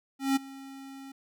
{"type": "tone with ADSR envelope", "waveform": "square", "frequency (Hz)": 271, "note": "C#4", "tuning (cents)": -39, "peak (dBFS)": -22, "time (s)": [0.19, 1.12], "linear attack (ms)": 170, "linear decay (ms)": 16, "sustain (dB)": -21, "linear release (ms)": 6, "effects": []}